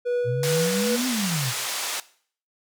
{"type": "tone with tremolo", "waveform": "triangle", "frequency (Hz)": 487.7, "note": "B4", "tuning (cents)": -22, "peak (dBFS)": -19, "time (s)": [0.05, 0.97], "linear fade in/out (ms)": 20, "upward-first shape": "sine", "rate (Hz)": 2.4, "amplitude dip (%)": 45}
{"type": "exponential two-way sweep", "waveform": "sine", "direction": "up then down", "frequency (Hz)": [116.9, 260.5, 117.2], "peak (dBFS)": -24, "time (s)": [0.24, 1.53], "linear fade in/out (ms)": 50, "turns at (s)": 1.07}
{"type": "band-pass noise", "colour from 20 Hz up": "white", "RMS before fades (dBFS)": -29, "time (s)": [0.43, 2], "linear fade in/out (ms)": 2, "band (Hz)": [540, 8100], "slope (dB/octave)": 12}
{"effects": ["noise-tail reverb RT60 0.5 s tail -18 dB re dry"]}